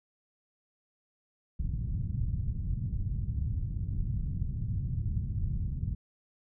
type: low-pass noise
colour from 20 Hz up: white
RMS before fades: -32 dBFS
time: 1.59-5.95 s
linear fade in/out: 5 ms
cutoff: 130 Hz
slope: 24 dB/octave
effects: none